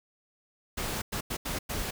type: noise bursts at uneven times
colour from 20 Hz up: pink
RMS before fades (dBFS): -33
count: 5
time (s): 0.77-1.02 / 1.12-1.21 / 1.3-1.37 / 1.45-1.59 / 1.69-1.91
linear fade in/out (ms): 10
effects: none